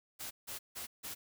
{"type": "noise bursts", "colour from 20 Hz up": "white", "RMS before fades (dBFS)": -43, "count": 4, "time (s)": [0.19, 1.15], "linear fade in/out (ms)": 20, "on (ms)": 120, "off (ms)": 160, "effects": []}